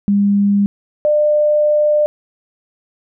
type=tone pair in turn; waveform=sine; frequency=201.7 / 598.9 Hz; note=G3 / D5; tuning=+50 / +34 cents; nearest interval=octave + perfect fifth; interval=1884 cents; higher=second; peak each=-10 dBFS; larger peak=neither; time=0.08-0.66 / 1.05-2.06 s; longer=second; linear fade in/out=0 ms; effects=none